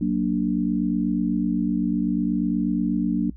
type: chord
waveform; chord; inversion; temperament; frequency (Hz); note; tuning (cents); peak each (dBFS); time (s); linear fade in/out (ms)
sine; Gb augmented; none; equal; 185 / 233.1 / 293.7; Gb3 / Bb3 / D4; 0 / 0 / 0; -24; 0.01-3.3; 5
effects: noise-tail reverb RT60 0.1 s tail -21 dB re dry + added 60 Hz sine -39 dBFS peak until 3.36 s